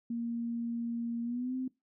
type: tone with pitch glide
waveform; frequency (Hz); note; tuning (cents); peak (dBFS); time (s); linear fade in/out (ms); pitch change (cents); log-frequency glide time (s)
sine; 234 to 258.1; A#3 to C4; +7 to -23; -32; 0.1-1.68; 5; +170; 1.23-1.55
effects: noise-tail reverb RT60 0.2 s tail -21 dB re dry